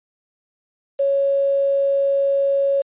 sine tone with quantisation, 554.4 Hz, C#5, in tune, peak -15 dBFS, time 0.99-2.82 s, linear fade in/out 10 ms, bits 7, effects resampled to 8000 Hz

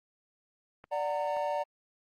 clicks, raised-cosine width 0.5 ms, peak -34 dBFS, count 2, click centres 0.841 / 1.368 s
triangle chord, D augmented, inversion none, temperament equal with one note detuned, 587.3 / 740 / 917.9 Hz, D5 / F#5 / A#5, 0 / 0 / -27 cents, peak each -30 / -34 / -32 dBFS, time 0.91-1.64 s, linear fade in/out 20 ms
effects Opus 32 kbps

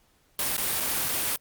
white noise with dropouts, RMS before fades -27 dBFS, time 0.39-1.36 s, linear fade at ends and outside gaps 1 ms, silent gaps 0.567-0.579 / 0.801-0.805 / 1.086-1.089 s, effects pink hiss -65 dBFS RMS until 1.4 s + Opus 48 kbps

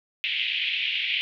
white band-pass noise, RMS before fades -27 dBFS, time 0.24-1.21 s, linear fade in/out 0 ms, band 2200 to 3300 Hz, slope 48 dB/octave, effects none

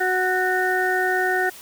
harmonic tone with a mistuned harmonic, 370 Hz, F#4, in tune, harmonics 1 / 2 / 4 / 5, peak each -24 / -24 / -24 / -24 dBFS, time 0-1.5 s, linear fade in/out 10 ms, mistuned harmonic 5, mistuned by -19 cents, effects white hiss -42 dBFS RMS until 1.61 s

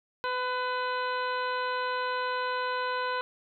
harmonic tone with a mistuned harmonic, 503 Hz, B4, 32 cents sharp, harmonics 1 / 2 / 3 / 4 / 5 / 6 / 7 / 8, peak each -34 / -31 / -34 / -45 / -43 / -45 / -51 / -43 dBFS, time 0.24-3.21 s, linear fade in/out 0 ms, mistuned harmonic 3, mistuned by -18 cents, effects none

